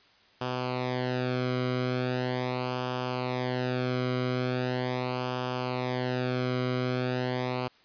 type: tone with flanger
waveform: sawtooth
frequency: 126.1 Hz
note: B2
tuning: 36 cents sharp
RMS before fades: -30 dBFS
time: 0.41-7.68 s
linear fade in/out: 5 ms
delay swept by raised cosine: 0.49 to 1.14 ms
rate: 0.4 Hz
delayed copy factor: -0.75
effects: white hiss -60 dBFS RMS until 7.84 s + resampled to 11025 Hz